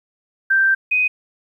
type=tone pair in turn; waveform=sine; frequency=1568 / 2501 Hz; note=G6 / D#7; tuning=0 / +8 cents; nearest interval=minor sixth; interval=808 cents; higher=second; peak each=-12 / -14 dBFS; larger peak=first; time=0.5-0.75 / 0.91-1.08 s; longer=first; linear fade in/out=10 ms; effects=9-bit